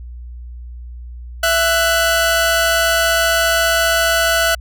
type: tone pair together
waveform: sawtooth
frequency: 665 / 1484.7 Hz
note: E5 / F#6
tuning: +15 / +6 cents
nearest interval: octave + major second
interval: 1391 cents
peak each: -12 dBFS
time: 1.43-4.55 s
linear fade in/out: 5 ms
effects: added 60 Hz sine -29 dBFS peak until 4.6 s